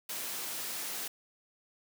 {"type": "high-pass noise", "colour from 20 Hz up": "white", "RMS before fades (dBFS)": -38, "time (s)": [0.09, 1.08], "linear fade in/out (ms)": 5, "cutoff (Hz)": 180, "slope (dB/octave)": 12, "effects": []}